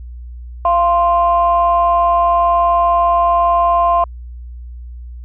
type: tone pair together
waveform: sine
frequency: 688.6 / 1046.5 Hz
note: F5 / C6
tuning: -25 / 0 cents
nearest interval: perfect fifth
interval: 725 cents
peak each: -12 dBFS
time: 0.65-4.04 s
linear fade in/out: 2 ms
effects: tanh soft clip ceiling -3 dBFS + added 60 Hz sine -28 dBFS peak until 5.24 s